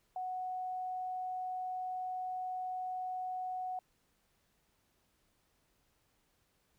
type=tone; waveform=sine; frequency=739 Hz; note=F#5; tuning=2 cents flat; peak=-36 dBFS; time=0.16-3.79 s; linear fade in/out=2 ms; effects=pink hiss -75 dBFS RMS until 6.78 s